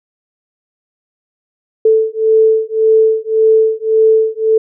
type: beating tone pair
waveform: sine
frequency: 440 / 441.8 Hz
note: A4 / A4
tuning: 0 / +7 cents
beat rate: 1.8 Hz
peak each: -11 dBFS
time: 1.85-4.58 s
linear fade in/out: 5 ms
effects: none